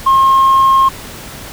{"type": "tone", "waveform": "sine", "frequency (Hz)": 1072, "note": "C6", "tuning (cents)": 42, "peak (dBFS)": -4, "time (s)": [0.06, 0.89], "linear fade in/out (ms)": 10, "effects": ["tanh soft clip ceiling -4 dBFS", "pink hiss -30 dBFS RMS until 1.52 s"]}